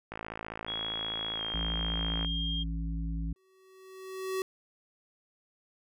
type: click train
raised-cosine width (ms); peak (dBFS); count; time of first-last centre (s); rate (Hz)
0.5; -23; 118; 0.12-2.247; 55
type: tone with pitch glide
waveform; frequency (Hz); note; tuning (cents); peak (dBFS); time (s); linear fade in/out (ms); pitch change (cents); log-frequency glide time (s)
sine; 3322 to 3216; G#7 to G7; 0 to +44; -33; 0.67-2.64; 20; -56; 1.35-1.42
type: harmonic tone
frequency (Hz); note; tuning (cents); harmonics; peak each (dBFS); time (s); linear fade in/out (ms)
55.2; A1; +6; 1 / 3 / 5; -32 / -37 / -43; 1.54-3.33; 5
type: tone with exponential growth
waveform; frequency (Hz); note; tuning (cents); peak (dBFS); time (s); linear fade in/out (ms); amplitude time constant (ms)
square; 378.4; F#4; +39; -29; 3.36-4.42; 1; 230
effects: none